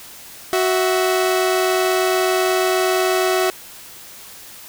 sawtooth tone pair together, 371.6 / 654.9 Hz, F#4 / E5, +7 / -11 cents, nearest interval minor seventh, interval 982 cents, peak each -13 / -17 dBFS, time 0.53-3.5 s, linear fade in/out 0 ms, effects white hiss -39 dBFS RMS until 4.68 s

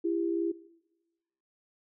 sine tone pair together, 334.8 / 398.2 Hz, E4 / G4, +27 / +27 cents, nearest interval minor third, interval 300 cents, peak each -27 / -33 dBFS, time 0.04-0.52 s, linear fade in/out 10 ms, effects noise-tail reverb RT60 1.0 s tail -20 dB re dry

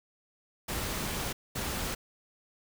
pink noise bursts at uneven times, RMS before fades -34 dBFS, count 2, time 0.68-1.33 / 1.55-1.95 s, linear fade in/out 10 ms, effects none

